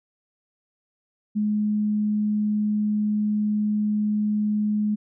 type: tone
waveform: sine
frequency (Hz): 210.5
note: G#3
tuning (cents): +24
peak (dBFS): -20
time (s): 1.35-4.96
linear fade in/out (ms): 20
effects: none